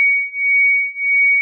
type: beating tone pair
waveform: sine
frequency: 2244 / 2245.6 Hz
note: C#7 / C#7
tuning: +21 / +22 cents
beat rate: 1.6 Hz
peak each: -16 / -15 dBFS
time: 0-1.41 s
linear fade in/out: 0 ms
effects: none